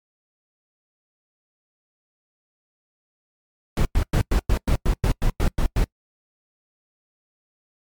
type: noise bursts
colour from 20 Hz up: brown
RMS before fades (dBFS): -18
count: 12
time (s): 3.77-5.842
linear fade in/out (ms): 2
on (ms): 81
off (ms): 100
effects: noise-tail reverb RT60 0.1 s tail -25 dB re dry + MP3 96 kbps